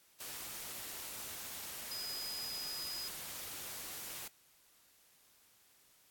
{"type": "tone in noise", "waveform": "sine", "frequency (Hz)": 4982, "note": "D#8", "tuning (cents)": 1, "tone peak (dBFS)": -41, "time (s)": [1.91, 3.08], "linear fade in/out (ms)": 5, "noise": "white", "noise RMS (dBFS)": -45, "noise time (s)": [0.2, 4.28], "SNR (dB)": 1, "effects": ["white hiss -67 dBFS RMS until 6.1 s", "AAC 64 kbps"]}